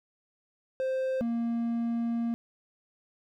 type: tone pair in turn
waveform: triangle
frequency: 523.3 / 233.1 Hz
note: C5 / A#3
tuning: 0 / 0 cents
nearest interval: octave + major second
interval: 1400 cents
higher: first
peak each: -25 dBFS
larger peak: neither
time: 0.8-1.21 / 1.21-2.34 s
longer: second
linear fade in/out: 0 ms
effects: none